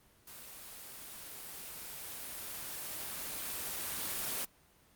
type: noise with level ramp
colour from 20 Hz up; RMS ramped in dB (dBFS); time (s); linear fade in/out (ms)
white; -50 to -36; 0.27-4.45; 5
effects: pink hiss -65 dBFS RMS until 4.95 s + Opus 24 kbps